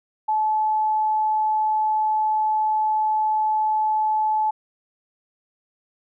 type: tone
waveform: sine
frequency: 863 Hz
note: A5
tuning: 34 cents flat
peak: -18 dBFS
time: 0.28-4.51 s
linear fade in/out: 10 ms
effects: none